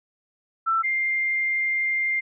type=tone pair in turn; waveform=sine; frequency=1334 / 2104 Hz; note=E6 / C7; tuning=+20 / +9 cents; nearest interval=minor sixth; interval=789 cents; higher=second; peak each=-19 / -21 dBFS; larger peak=first; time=0.66-0.83 / 0.83-2.21 s; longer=second; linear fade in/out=20 ms; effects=none